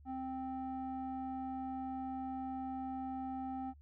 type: tone with low-pass filter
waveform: square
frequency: 261.6 Hz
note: C4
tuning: in tune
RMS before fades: -41 dBFS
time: 0.05-3.74 s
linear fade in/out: 50 ms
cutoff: 850 Hz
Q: 2.9
effects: noise-tail reverb RT60 0.1 s tail -26 dB re dry + added 72 Hz sine -56 dBFS peak until 3.81 s